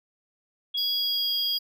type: tone with pitch glide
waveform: sine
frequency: 3322 to 3269 Hz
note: G#7 to G#7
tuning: 0 to -28 cents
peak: -26 dBFS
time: 0.74-1.58 s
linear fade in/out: 10 ms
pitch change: -28 cents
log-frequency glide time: 0.94-1.34 s
type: tone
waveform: square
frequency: 4857 Hz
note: D#8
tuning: 43 cents flat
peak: -28 dBFS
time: 0.77-1.59 s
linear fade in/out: 10 ms
effects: none